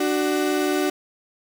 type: tone pair together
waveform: 35% pulse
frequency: 296.4 / 374 Hz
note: D4 / F#4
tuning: +16 / +19 cents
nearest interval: major third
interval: 403 cents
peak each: -21 dBFS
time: 0-0.9 s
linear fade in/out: 5 ms
effects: none

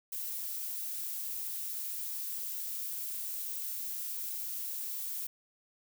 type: noise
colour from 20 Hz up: violet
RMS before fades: -38 dBFS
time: 0.12-5.27 s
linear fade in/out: 5 ms
effects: none

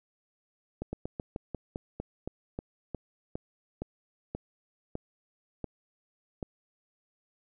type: slowing click train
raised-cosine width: 2 ms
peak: -21 dBFS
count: 17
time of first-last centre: 0.82-6.428 s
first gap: 110 ms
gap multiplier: 1.14
effects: none

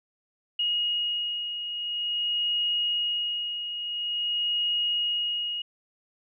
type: beating tone pair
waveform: sine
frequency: 2879 / 2879.48 Hz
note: F#7 / F#7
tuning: -48 / -48 cents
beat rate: 0.48 Hz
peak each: -26 / -34 dBFS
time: 0.59-5.62 s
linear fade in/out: 5 ms
effects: none

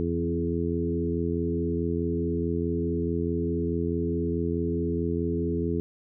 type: harmonic tone with a mistuned harmonic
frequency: 84.7 Hz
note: E2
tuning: 48 cents sharp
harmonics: 1 / 2 / 3 / 4 / 5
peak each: -31 / -31 / -31 / -31 / -31 dBFS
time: 0-5.8 s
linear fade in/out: 0 ms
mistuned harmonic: 2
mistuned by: -16 cents
effects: none

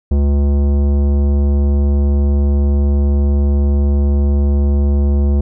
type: tone with tanh clipping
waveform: sine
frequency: 71 Hz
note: C#2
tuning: 42 cents sharp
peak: -12 dBFS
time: 0.11-5.41 s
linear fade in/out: 5 ms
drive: 15 dB
effects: none

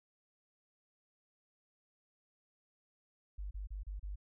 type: tone bursts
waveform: sine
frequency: 49.38 Hz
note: G1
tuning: 13 cents sharp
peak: -39 dBFS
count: 5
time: 3.38-4.158 s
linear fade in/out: 10 ms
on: 130 ms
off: 32 ms
effects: none

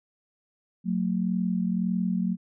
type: tone pair together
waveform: sine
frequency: 183.5 / 225.3 Hz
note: F#3 / A3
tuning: -14 / +41 cents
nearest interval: major third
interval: 355 cents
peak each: -25 / -28 dBFS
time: 0.84-2.37 s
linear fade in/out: 50 ms
effects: none

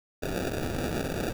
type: noise with sample-and-hold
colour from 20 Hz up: white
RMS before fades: -31 dBFS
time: 0.22-1.33 s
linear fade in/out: 10 ms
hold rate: 1050 Hz
effects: none

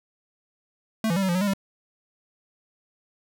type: tone with pitch steps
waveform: square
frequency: 221 / 168.6 / 196 / 189.4 / 173.5 / 184.9 / 204.5 / 195.3 Hz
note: A3 / E3 / G3 / F#3 / F3 / F#3 / G#3 / G3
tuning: +8 / +39 / 0 / +41 / -11 / -1 / -26 / -6 cents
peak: -22 dBFS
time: 1.04-1.536 s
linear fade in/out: 2 ms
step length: 62 ms
effects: none

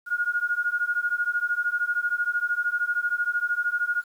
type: beating tone pair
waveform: sine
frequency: 1427 / 1440 Hz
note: F6 / F#6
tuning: +37 / -47 cents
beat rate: 13 Hz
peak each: -26 dBFS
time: 0.06-4.04 s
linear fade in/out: 50 ms
effects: 9-bit

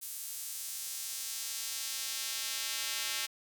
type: tone with high-pass filter sweep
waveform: square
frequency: 122.2 Hz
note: B2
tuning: 18 cents flat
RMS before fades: -38 dBFS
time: 0.01-3.27 s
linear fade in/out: 20 ms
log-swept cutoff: 9700 to 2800 Hz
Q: 0.8
effects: none

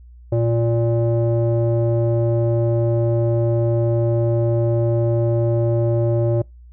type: tone with low-pass filter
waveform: square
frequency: 116.54 Hz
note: A#2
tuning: in tune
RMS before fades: -18 dBFS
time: 0.32-6.42 s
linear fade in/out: 5 ms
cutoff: 510 Hz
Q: 6.5
effects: noise-tail reverb RT60 0.2 s tail -25 dB re dry + added 60 Hz sine -40 dBFS peak until 6.72 s

